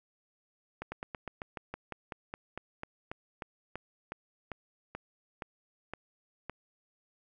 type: slowing click train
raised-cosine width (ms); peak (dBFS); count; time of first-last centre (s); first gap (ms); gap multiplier
0.5; -23; 22; 0.82-6.496; 100; 1.09
effects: none